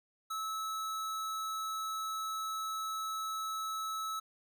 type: tone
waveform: square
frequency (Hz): 1300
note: E6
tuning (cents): -24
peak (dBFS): -36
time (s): 0.3-4.2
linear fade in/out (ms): 10
effects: none